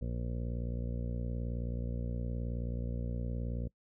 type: harmonic tone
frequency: 59 Hz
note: A#1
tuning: 22 cents sharp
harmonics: 1 / 2 / 3 / 4 / 5 / 6 / 7 / 8 / 9 / 10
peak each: -36 / -39 / -44 / -44 / -56 / -55 / -60 / -50 / -51 / -58 dBFS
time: 0.01-3.68 s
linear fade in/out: 10 ms
effects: noise-tail reverb RT60 0.1 s tail -23 dB re dry